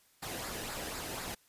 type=noise with flanger; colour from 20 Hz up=pink; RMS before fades=-40 dBFS; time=0.22-1.35 s; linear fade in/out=10 ms; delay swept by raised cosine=0.32 to 0.93 ms; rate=4 Hz; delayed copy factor=-0.5; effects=white hiss -67 dBFS RMS until 1.48 s + resampled to 32000 Hz